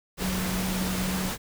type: tone in noise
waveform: sine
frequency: 185.7 Hz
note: F#3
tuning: 7 cents sharp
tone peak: -28 dBFS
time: 0.19-1.32 s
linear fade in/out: 50 ms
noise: pink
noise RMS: -31 dBFS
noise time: 0.17-1.38 s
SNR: 0 dB
effects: none